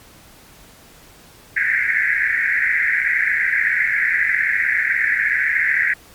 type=band-pass noise; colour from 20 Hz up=pink; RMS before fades=-18 dBFS; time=1.56-5.94 s; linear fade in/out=10 ms; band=1600 to 2200 Hz; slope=96 dB/octave; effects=pink hiss -46 dBFS RMS until 6.14 s + MP3 96 kbps